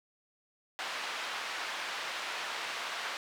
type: band-pass noise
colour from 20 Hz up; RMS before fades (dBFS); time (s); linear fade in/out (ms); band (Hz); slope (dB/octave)
pink; -38; 0.79-3.17; 0; 970 to 3900; 12
effects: none